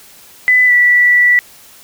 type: tone with pitch glide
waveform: sine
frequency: 2001 to 1958.7 Hz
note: B6 to B6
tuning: +22 to -15 cents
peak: -6 dBFS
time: 0.48-1.39 s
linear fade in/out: 0 ms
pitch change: -37 cents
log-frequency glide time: 0.66-0.72 s
effects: white hiss -41 dBFS RMS until 1.83 s